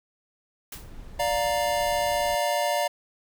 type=noise with exponential decay; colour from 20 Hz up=white; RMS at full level=-35 dBFS; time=0.72-0.93 s; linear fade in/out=5 ms; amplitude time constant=45 ms
type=noise; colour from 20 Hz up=brown; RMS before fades=-42 dBFS; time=0.74-2.35 s; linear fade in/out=0 ms
type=chord; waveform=square; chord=Bb major; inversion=first; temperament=equal with one note detuned; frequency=587.3 / 701.7 / 932.3 Hz; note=D5 / F5 / Bb5; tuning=0 / +8 / 0 cents; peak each=-27 / -28 / -30 dBFS; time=1.19-2.88 s; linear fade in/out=10 ms
effects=none